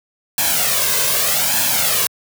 white noise with flanger, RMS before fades -17 dBFS, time 0.38-2.07 s, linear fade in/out 2 ms, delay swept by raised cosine 1.2 to 1.94 ms, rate 0.82 Hz, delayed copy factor +0.7, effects high-pass 100 Hz 12 dB/octave

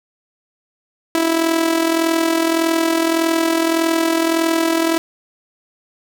sawtooth tone with amplitude modulation, 328.6 Hz, E4, 5 cents flat, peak -8 dBFS, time 1.15-4.98 s, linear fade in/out 0 ms, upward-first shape sine, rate 41.7 Hz, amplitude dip 60%, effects none

